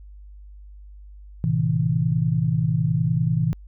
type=tone cluster; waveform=sine; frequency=111.5 / 130.6 / 161.1 Hz; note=A2 / C3 / E3; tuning=+23 / -3 / -39 cents; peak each=-25 / -23 / -21 dBFS; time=1.44-3.53 s; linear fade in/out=0 ms; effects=added 50 Hz sine -40 dBFS peak until 3.67 s